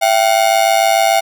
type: ring-modulated tone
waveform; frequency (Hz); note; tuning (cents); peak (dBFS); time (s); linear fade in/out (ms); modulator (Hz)
45% pulse; 725; F#5; -35; -7; 0.01-1.21; 20; 53.4
effects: none